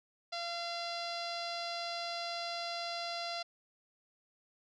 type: tone with low-pass filter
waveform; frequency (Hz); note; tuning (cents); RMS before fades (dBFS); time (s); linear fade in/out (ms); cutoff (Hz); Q
sawtooth; 686; F5; -31; -39; 0.32-3.43; 10; 4600; 5.2
effects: none